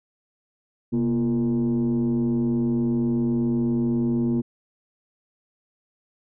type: tone with frequency modulation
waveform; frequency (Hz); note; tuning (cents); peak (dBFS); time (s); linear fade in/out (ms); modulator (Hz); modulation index
sine; 237.8; A#3; +35; -18; 0.92-4.42; 20; 108; 0.81
effects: tanh soft clip ceiling -17 dBFS